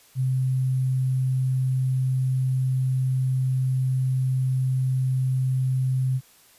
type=tone with sample-and-hold; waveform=sine; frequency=130 Hz; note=C3; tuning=11 cents flat; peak=-20 dBFS; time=0.15-6.21 s; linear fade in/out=50 ms; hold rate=11025 Hz; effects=white hiss -55 dBFS RMS until 6.58 s + resampled to 32000 Hz